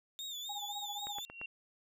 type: tone with vibrato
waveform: 35% pulse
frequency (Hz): 3603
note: A7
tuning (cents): +40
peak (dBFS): -39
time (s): 0.19-1.25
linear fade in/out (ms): 0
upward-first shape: sine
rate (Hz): 3.8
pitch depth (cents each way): 86
type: tone with tremolo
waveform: sine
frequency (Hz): 821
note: G#5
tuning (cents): -20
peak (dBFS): -39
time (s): 0.49-1.2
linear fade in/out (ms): 5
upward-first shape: sine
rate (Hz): 15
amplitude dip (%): 90
type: click train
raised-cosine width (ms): 0.5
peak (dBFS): -31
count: 4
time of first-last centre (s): 1.07-1.414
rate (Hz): 8.71
type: tone with exponential growth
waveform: sine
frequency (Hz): 2746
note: F7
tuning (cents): -30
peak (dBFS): -38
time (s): 1.11-1.46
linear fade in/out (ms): 5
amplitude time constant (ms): 76
effects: none